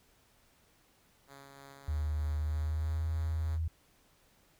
5% pulse tone with tremolo, 138.59 Hz, C#3, in tune, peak -39 dBFS, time 1.27-3.59 s, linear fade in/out 50 ms, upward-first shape sine, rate 3.2 Hz, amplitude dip 25%
sine tone with pitch glide, 76 to 80.99 Hz, D#2 to E2, -40 to -30 cents, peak -30 dBFS, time 1.88-3.68 s, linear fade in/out 5 ms, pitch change +110 cents, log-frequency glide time 2.4-3.06 s
effects pink hiss -67 dBFS RMS until 4.59 s

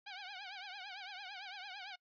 10% pulse tone with vibrato, 777 Hz, G5, 16 cents flat, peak -37 dBFS, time 0.06-1.96 s, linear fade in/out 10 ms, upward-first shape triangle, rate 8.9 Hz, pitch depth 150 cents each way, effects noise-tail reverb RT60 0.1 s tail -25 dB re dry + resampled to 11025 Hz

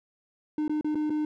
triangle tone with dropouts, 303.8 Hz, D#4, 41 cents flat, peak -23 dBFS, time 0.58-1.25 s, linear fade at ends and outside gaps 2 ms, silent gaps 0.68-0.695 / 0.811-0.845 / 0.947-0.954 / 1.097-1.103 s, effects none

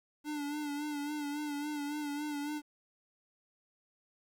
square tone with vibrato, 293.7 Hz, D4, in tune, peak -36 dBFS, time 0.24-2.62 s, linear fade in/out 50 ms, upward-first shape sine, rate 3.6 Hz, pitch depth 44 cents each way, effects 11-bit

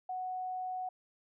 sine tone, 740 Hz, F#5, in tune, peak -35 dBFS, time 0.09-0.89 s, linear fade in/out 5 ms, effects none

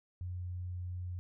sine tone, 89.7 Hz, F2, 47 cents sharp, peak -37 dBFS, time 0.21-1.19 s, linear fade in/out 0 ms, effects none

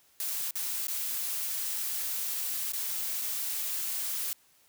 blue noise with dropouts, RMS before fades -33 dBFS, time 0.2-4.33 s, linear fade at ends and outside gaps 0 ms, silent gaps 0.508-0.555 / 0.869-0.882 / 2.721-2.734 / 3.215-3.219 s, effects white hiss -64 dBFS RMS until 4.68 s

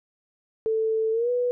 sine tone with pitch glide, 442.5 to 491 Hz, A4 to B4, +10 to -10 cents, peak -21 dBFS, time 0.66-1.51 s, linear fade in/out 0 ms, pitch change +180 cents, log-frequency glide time 1.12-1.3 s, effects none

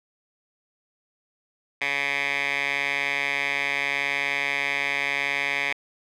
10% pulse tone with band-pass filter, 140.8 Hz, C#3, 27 cents sharp, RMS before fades -26 dBFS, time 1.81-5.73 s, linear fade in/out 5 ms, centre 2300 Hz, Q 3.5, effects none

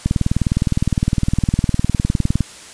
click train, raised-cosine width 5 ms, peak -3 dBFS, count 47, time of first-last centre 0.06-2.407 s, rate 19.6 Hz, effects white hiss -38 dBFS RMS until 2.73 s + resampled to 22050 Hz

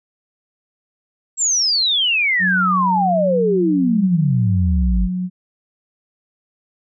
sine exponential sweep, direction down, 7690 to 46.31 Hz, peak -14 dBFS, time 1.37-5.09 s, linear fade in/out 50 ms
sine tone with pitch glide, 184.5 to 182.17 Hz, F#3 to F#3, -5 to -27 cents, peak -19 dBFS, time 2.39-5.3 s, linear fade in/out 50 ms, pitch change -22 cents, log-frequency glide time 2.98-3.06 s
effects none

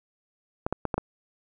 clicks, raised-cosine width 1 ms, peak -12 dBFS, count 5, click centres 0.665 / 0.726 / 0.853 / 0.942 / 0.98 s, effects none

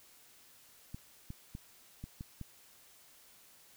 clicks, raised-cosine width 5 ms, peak -30 dBFS, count 6, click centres 0.945 / 1.304 / 1.551 / 2.04 / 2.209 / 2.413 s, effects white hiss -61 dBFS RMS until 3.76 s

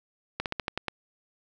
slowing click train, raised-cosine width 0.3 ms, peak -13 dBFS, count 7, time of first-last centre 0.4-0.883 s, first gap 58 ms, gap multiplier 1.13, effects none

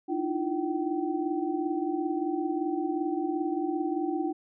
sine tone cluster, 302.4 / 320.1 / 345.3 / 768 Hz, D#4 / D#4 / F4 / G5, -49 / +49 / -20 / -36 cents, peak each -31 / -34 / -31 / -35 dBFS, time 0.08-4.33 s, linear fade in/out 20 ms, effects none

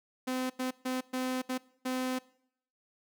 sawtooth tone bursts at uneven times, 256.4 Hz, C4, 35 cents flat, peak -27 dBFS, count 6, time 0.27-0.5 / 0.59-0.71 / 0.85-1.01 / 1.13-1.42 / 1.49-1.58 / 1.85-2.19 s, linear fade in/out 10 ms, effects noise-tail reverb RT60 0.7 s tail -22 dB re dry

